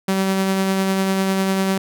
sawtooth tone with tremolo, 192 Hz, G3, 36 cents flat, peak -12 dBFS, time 0.08-1.78 s, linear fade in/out 5 ms, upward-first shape sine, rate 10 Hz, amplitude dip 25%, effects none

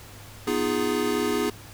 square chord, F half-diminished seventh, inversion second, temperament equal with one note detuned, 246.9 / 311.1 / 350.8 / 415.3 Hz, Cb4 / Eb4 / F4 / Ab4, 0 / 0 / +8 / 0 cents, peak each -30 / -30 / -31 / -27 dBFS, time 0.47-1.5 s, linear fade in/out 5 ms, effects added 103 Hz sine -46 dBFS peak until 1.73 s + pink hiss -46 dBFS RMS until 1.73 s

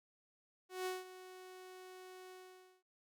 sawtooth tone with ADSR envelope, 370 Hz, F#4, in tune, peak -33 dBFS, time 0.69-2.83 s, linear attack 170 ms, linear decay 180 ms, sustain -15 dB, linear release 520 ms, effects none

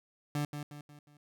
30% pulse tone with echo, 146.83 Hz, D3, in tune, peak -28 dBFS, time 0.35-0.45 s, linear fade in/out 2 ms, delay 180 ms, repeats 4, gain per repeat -7 dB, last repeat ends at 1.17 s, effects none

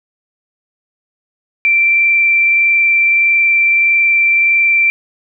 sine tone with frequency modulation, 2349 Hz, D7, in tune, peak -8 dBFS, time 1.65-4.9 s, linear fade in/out 0 ms, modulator 21.6 Hz, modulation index 0.63, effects none

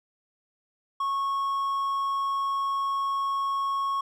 triangle tone, 1100 Hz, C#6, 14 cents flat, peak -23 dBFS, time 1-4.01 s, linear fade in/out 5 ms, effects none

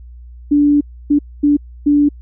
sine tone bursts at uneven times, 290.9 Hz, D4, 16 cents flat, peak -8 dBFS, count 4, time 0.51-0.81 / 1.1-1.19 / 1.43-1.57 / 1.86-2.09 s, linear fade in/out 10 ms, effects added 60 Hz sine -33 dBFS peak until 2.21 s

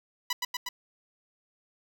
10% pulse tone with echo, 987 Hz, B5, 1 cent flat, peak -18 dBFS, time 0.3-0.33 s, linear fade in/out 5 ms, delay 120 ms, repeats 3, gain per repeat -2 dB, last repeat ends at 0.69 s, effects 9-bit

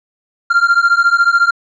triangle beating tone pair, 1383 / 1397 Hz, F6 / F6, -17 / 0 cents, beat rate 14 Hz, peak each -10 dBFS, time 0.5-1.51 s, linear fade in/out 10 ms, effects resampled to 16000 Hz

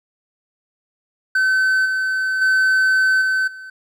triangle tone with level steps, 1528 Hz, G6, 45 cents flat, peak -12 / -16 / -11 / -14 / -31 dBFS, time 1.35-3.7 s, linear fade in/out 5 ms, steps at 1.85 / 2.41 / 3.21 / 3.47 s, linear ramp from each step 10 ms, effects none

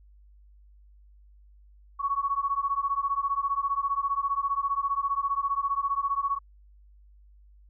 sine beating tone pair, 1108.7 / 1123.7 Hz, C#6 / C#6, 0 / +23 cents, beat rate 15 Hz, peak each -28 dBFS, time 1.99-6.39 s, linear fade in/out 20 ms, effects added 50 Hz sine -52 dBFS peak until 7.69 s

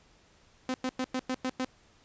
sawtooth tone bursts, 257.1 Hz, C4, 30 cents flat, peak -25 dBFS, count 7, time 0.69-1.647 s, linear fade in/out 2 ms, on 51 ms, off 100 ms, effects pink hiss -62 dBFS RMS until 2.04 s + resampled to 16000 Hz

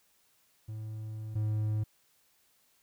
triangle tone pair in turn, 108.8 / 107.3 Hz, A2 / A2, -19 / -43 cents, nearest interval unison, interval 24 cents, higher first, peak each -35 / -26 dBFS, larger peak second, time 0.68-1.35 / 1.35-1.84 s, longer first, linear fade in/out 10 ms, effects white hiss -69 dBFS RMS until 2.82 s

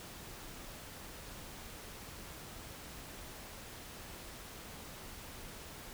silence, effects pink hiss -49 dBFS RMS until 5.93 s

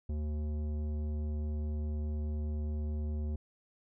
sine tone with tanh clipping, 75.4 Hz, D2, 46 cents sharp, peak -34 dBFS, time 0.09-3.36 s, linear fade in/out 5 ms, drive 13 dB, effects none

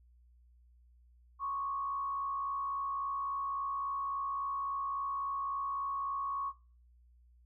sine tone with frequency modulation, 1108.7 Hz, C#6, in tune, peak -33 dBFS, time 1.39-6.53 s, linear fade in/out 50 ms, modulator 63.6 Hz, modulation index 0.51, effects noise-tail reverb RT60 0.4 s tail -21 dB re dry + added 60 Hz sine -60 dBFS peak until 7.45 s

